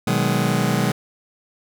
sawtooth chord, G# minor seventh, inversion first, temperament just, 124.59 / 155.74 / 186.89 / 207.7 Hz, B2 / D#3 / F#3 / G#3, +16 / +2 / +18 / 0 cents, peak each -19 dBFS, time 0.07-0.92 s, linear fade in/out 5 ms, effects none

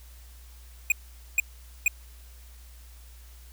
square tone bursts, 2473 Hz, D#7, 11 cents flat, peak -19 dBFS, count 3, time 0.9-1.88 s, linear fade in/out 2 ms, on 20 ms, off 460 ms, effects added 60 Hz sine -46 dBFS peak until 3.52 s + white hiss -56 dBFS RMS until 3.52 s

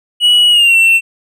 triangle tone with pitch glide, 2926 to 2699 Hz, F#7 to E7, -20 to +40 cents, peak -4 dBFS, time 0.2-1.01 s, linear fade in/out 50 ms, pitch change -140 cents, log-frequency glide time 0.5-0.76 s, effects none

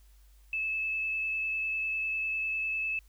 sine tone with vibrato, 2610 Hz, E7, 18 cents flat, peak -29 dBFS, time 0.53-2.99 s, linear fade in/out 2 ms, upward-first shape sine, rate 10 Hz, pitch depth 13 cents each way, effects added 50 Hz sine -55 dBFS peak until 3.08 s + white hiss -68 dBFS RMS until 3.08 s

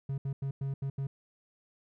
triangle tone bursts at uneven times, 136.9 Hz, C#3, 21 cents flat, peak -29 dBFS, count 6, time 0.09-0.18 / 0.25-0.33 / 0.42-0.51 / 0.61-0.74 / 0.82-0.9 / 0.98-1.07 s, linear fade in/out 5 ms, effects none

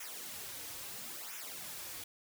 white noise with flanger, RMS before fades -45 dBFS, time 0-2.04 s, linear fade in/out 5 ms, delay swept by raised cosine 0.22 to 5.12 ms, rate 0.74 Hz, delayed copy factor -0.75, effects none

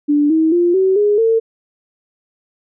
sine tone with pitch steps, 292.8 / 319.3 / 348.2 / 379.7 / 414.1 / 451.6 Hz, D4 / D#4 / F4 / F#4 / G#4 / A4, -5 / +45 / -5 / +45 / -5 / +45 cents, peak -10 dBFS, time 0.08-1.4 s, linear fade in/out 20 ms, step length 220 ms, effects none

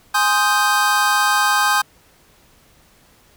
square chord, Ab major seventh, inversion none, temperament equal, 830.6 / 1046.5 / 1244.5 / 1568 Hz, Ab5 / C6 / Eb6 / G6, 0 / 0 / 0 / 0 cents, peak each -21 / -22 / -21 / -19 dBFS, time 0.14-1.82 s, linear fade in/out 10 ms, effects pink hiss -53 dBFS RMS until 3.36 s

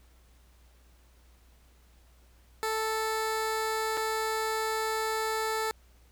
15% pulse tone with dropouts, 440 Hz, A4, in tune, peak -22 dBFS, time 2.63-5.71 s, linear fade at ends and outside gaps 0 ms, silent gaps 3.971-3.975 s, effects added 60 Hz sine -57 dBFS peak until 6.11 s + pink hiss -65 dBFS RMS until 6.11 s

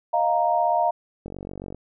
sine chord, Eb suspended second, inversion none, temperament equal, 622.3 / 698.5 / 932.3 Hz, Eb5 / F5 / Bb5, 0 / 0 / 0 cents, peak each -25 / -21 / -23 dBFS, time 0.13-0.91 s, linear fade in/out 10 ms
click train, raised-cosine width 2 ms, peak -22 dBFS, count 24, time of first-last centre 1.26-1.746 s, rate 47.3 Hz
effects none

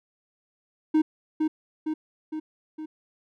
triangle tone with echo, 311.1 Hz, D#4, in tune, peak -15 dBFS, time 0.94-1.02 s, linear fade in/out 10 ms, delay 460 ms, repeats 4, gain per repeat -4 dB, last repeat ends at 2.86 s, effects none

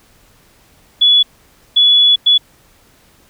sine tone bursts at uneven times, 3411 Hz, G#7, 46 cents sharp, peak -6 dBFS, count 3, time 1.01-1.23 / 1.76-2.16 / 2.26-2.38 s, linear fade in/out 10 ms, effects pink hiss -50 dBFS RMS until 3.29 s

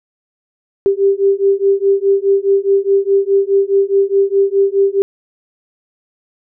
sine beating tone pair, 392 / 396.8 Hz, G4 / G4, 0 / +21 cents, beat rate 4.8 Hz, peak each -13 dBFS, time 0.86-5.02 s, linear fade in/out 0 ms, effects none

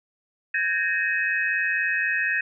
sine tone cluster, 1560 / 1664 / 1843 / 2547 Hz, G6 / G#6 / A#6 / D#7, -9 / +3 / -20 / +40 cents, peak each -31 / -27 / -25 / -27 dBFS, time 0.54-2.41 s, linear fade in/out 5 ms, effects none

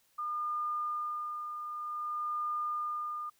sine tone with tremolo, 1211 Hz, D#6, 47 cents flat, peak -31 dBFS, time 0.18-3.3 s, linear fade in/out 10 ms, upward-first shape sine, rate 0.53 Hz, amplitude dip 50%, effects white hiss -70 dBFS RMS until 3.39 s

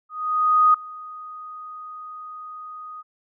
sine tone with ADSR envelope, 1244.5 Hz, D#6, in tune, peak -11 dBFS, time 0.09-3.03 s, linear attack 650 ms, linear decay 5 ms, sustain -23 dB, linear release 30 ms, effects none

